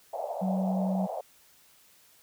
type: band-pass noise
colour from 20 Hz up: white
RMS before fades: -35 dBFS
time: 0.13-1.21 s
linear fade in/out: 5 ms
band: 560 to 750 Hz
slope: 48 dB/octave
type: tone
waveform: sine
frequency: 188.2 Hz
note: F#3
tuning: 30 cents sharp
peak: -26 dBFS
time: 0.41-1.07 s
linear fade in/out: 20 ms
effects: white hiss -60 dBFS RMS until 2.22 s